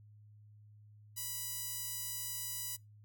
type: tone with high-pass filter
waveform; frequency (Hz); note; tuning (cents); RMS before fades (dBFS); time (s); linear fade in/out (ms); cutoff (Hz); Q
sawtooth; 986; B5; -3; -41; 1.16-2.77; 20; 7800; 0.58
effects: noise-tail reverb RT60 0.2 s tail -23 dB re dry + added 105 Hz sine -56 dBFS peak until 3.04 s